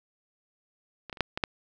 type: clicks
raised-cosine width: 0.3 ms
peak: -24 / -20 / -30 / -8 / -15 / -9 dBFS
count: 6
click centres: 1.097 / 1.128 / 1.172 / 1.207 / 1.375 / 1.438 s
effects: none

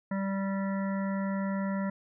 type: harmonic tone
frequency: 195.1 Hz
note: G3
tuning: 8 cents flat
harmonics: 1 / 3 / 5 / 7 / 9 / 10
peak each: -29 / -38 / -41 / -44 / -46 / -47 dBFS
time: 0.11-1.9 s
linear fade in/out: 5 ms
effects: none

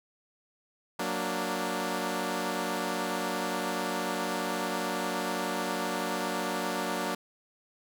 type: chord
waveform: 10% pulse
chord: Gb augmented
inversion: none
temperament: equal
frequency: 185 / 233.1 / 293.7 Hz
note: Gb3 / Bb3 / D4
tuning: 0 / 0 / 0 cents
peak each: -26 dBFS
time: 0.99-7.15 s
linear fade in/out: 5 ms
effects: none

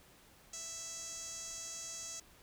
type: tone with band-pass filter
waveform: sawtooth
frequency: 659.3 Hz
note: E5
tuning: in tune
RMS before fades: -45 dBFS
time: 0.53-2.2 s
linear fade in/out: 5 ms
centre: 6600 Hz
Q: 5.4
effects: pink hiss -62 dBFS RMS until 2.42 s

